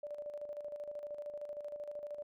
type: tone with tremolo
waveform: sine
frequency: 587.3 Hz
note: D5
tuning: in tune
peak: -39 dBFS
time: 0.03-2.23 s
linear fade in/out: 5 ms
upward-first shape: square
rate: 13 Hz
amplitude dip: 55%
effects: none